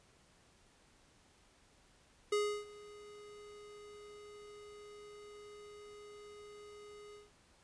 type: tone with ADSR envelope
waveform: square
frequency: 415.3 Hz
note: G#4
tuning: in tune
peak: -30 dBFS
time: 2.32-7.31 s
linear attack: 6 ms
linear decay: 320 ms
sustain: -22 dB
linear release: 170 ms
effects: pink hiss -67 dBFS RMS until 7.63 s + resampled to 22050 Hz